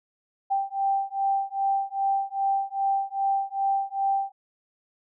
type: beating tone pair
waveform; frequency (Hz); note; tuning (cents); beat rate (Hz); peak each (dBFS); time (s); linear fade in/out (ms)
sine; 784 / 786.5; G5 / G5; 0 / +6; 2.5; -26; 0.5-4.32; 20
effects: none